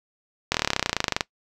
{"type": "slowing click train", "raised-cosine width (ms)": 0.2, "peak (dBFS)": -3, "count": 22, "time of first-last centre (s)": [0.52, 1.208], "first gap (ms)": 24, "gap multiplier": 1.03, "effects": ["noise-tail reverb RT60 0.1 s tail -21 dB re dry"]}